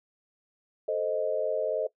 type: chord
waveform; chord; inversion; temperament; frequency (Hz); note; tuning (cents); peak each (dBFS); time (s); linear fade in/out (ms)
sine; A diminished; none; equal; 440 / 523.3 / 622.3; A4 / C5 / Eb5; 0 / 0 / 0; -31 / -31 / -29; 0.88-1.87; 5
effects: noise-tail reverb RT60 0.1 s tail -19 dB re dry